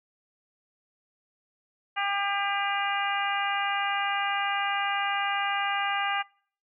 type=harmonic tone with a mistuned harmonic; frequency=400 Hz; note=G4; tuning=35 cents sharp; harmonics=2 / 3 / 4 / 5 / 6 / 7; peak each=-30 / -32 / -33 / -34 / -35 / -35 dBFS; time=1.96-6.23 s; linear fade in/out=20 ms; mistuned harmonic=7; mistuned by=+17 cents; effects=noise-tail reverb RT60 0.5 s tail -24 dB re dry